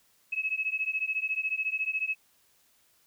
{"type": "beating tone pair", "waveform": "sine", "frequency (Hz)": [2568, 2582], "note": ["E7", "E7"], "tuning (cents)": [-46, -37], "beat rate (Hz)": 14, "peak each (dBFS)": [-31, -31], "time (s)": [0.32, 2.15], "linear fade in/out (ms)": 10, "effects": ["white hiss -66 dBFS RMS until 3.06 s"]}